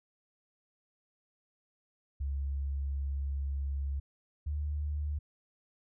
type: tone pair in turn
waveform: sine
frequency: 69.3 / 73.99 Hz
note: C#2 / D2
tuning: 0 / +13 cents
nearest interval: minor second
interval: 113 cents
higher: second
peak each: -31 / -31 dBFS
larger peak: neither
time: 2.2-4 / 4.46-5.19 s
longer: first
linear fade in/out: 10 ms
effects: none